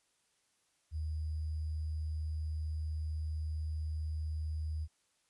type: tone with sample-and-hold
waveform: sine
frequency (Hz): 77.78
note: D#2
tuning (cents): 0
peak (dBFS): -34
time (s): 0.91-4.88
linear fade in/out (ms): 50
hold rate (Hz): 4900
effects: white hiss -75 dBFS RMS until 5.29 s + resampled to 24000 Hz